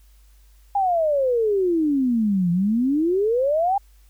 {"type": "exponential two-way sweep", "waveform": "sine", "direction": "down then up", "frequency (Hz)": [818, 169.2, 818], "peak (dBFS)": -17, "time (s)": [0.75, 3.78], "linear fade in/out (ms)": 5, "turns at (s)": 2.51, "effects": ["added 50 Hz sine -49 dBFS peak until 4.09 s", "white hiss -62 dBFS RMS until 4.09 s"]}